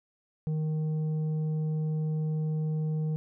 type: tone with tanh clipping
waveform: triangle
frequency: 155.56 Hz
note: D#3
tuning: in tune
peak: -28 dBFS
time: 0.47-3.16 s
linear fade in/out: 0 ms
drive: 10 dB
effects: none